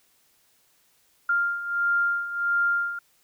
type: beating tone pair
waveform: sine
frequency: 1396.9 / 1398.4 Hz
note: F6 / F6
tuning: 0 / +2 cents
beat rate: 1.5 Hz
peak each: -28 / -23 dBFS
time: 1.29-2.99 s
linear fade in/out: 5 ms
effects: white hiss -64 dBFS RMS until 3.23 s